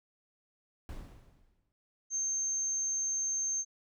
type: noise with exponential decay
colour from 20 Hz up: brown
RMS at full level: -40 dBFS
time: 0.89-1.72 s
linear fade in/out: 0 ms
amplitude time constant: 180 ms
type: tone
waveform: sine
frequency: 6340 Hz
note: G8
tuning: 19 cents sharp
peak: -30 dBFS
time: 2.1-3.65 s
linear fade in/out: 50 ms
effects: none